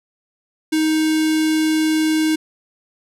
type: tone with notch filter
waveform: square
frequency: 313.5 Hz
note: D#4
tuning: 13 cents sharp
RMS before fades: -17 dBFS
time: 0.72-2.36 s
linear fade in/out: 10 ms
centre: 830 Hz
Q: 0.92
effects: low-pass 12000 Hz 12 dB/octave

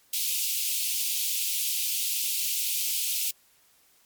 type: high-pass noise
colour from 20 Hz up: white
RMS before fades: -28 dBFS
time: 0.13-3.31 s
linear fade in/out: 5 ms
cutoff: 2500 Hz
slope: 48 dB/octave
effects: white hiss -62 dBFS RMS until 4.05 s + MP3 96 kbps

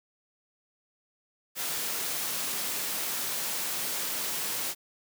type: high-pass noise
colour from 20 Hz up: white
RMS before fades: -32 dBFS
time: 1.55-4.75 s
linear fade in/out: 50 ms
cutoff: 150 Hz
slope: 12 dB/octave
effects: none

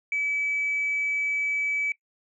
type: tone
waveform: sine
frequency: 2294 Hz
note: D7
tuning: 41 cents flat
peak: -23 dBFS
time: 0.12-1.92 s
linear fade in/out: 2 ms
effects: noise-tail reverb RT60 0.1 s tail -19 dB re dry + tanh soft clip ceiling -19 dBFS

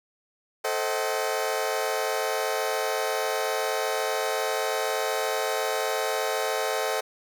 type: chord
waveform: sawtooth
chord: A diminished seventh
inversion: none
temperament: just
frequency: 440 / 528 / 633.6 / 760.3 Hz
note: A4 / C5 / Eb5 / Gb5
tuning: 0 / +16 / +31 / +47 cents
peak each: -26 / -27 / -27 / -28 dBFS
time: 0.64-7.01 s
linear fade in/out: 10 ms
effects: none

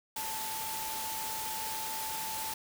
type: tone in noise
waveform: sine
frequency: 880 Hz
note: A5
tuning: in tune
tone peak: -39 dBFS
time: 0.16-2.54 s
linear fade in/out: 5 ms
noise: white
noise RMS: -38 dBFS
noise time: 0.16-2.54 s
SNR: -4 dB
effects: none

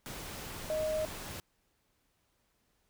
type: tone in noise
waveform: sine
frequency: 622.3 Hz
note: D#5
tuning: in tune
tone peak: -30 dBFS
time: 0.7-1.05 s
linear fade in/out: 0 ms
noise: pink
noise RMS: -43 dBFS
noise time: 0.06-1.4 s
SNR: +10 dB
effects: pink hiss -75 dBFS RMS until 2.89 s

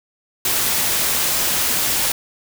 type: noise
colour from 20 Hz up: white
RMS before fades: -19 dBFS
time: 0.45-2.12 s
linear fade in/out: 2 ms
effects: none

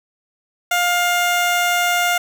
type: tone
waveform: 15% pulse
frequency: 706 Hz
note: F5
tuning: 19 cents sharp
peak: -9 dBFS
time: 0.71-2.18 s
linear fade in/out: 5 ms
effects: none

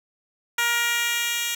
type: tone with high-pass filter sweep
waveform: 10% pulse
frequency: 472.3 Hz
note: A#4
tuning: 23 cents sharp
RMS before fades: -24 dBFS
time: 0.58-1.55 s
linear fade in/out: 5 ms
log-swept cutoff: 1300 to 3300 Hz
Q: 0.95
effects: none

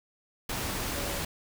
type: tone in noise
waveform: sine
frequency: 567 Hz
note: C#5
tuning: 39 cents sharp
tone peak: -40 dBFS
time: 0.95-1.19 s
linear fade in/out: 5 ms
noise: pink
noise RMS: -33 dBFS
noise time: 0.49-1.25 s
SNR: -10 dB
effects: none

